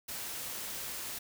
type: noise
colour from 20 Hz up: white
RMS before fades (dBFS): -40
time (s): 0.08-1.19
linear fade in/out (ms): 10
effects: none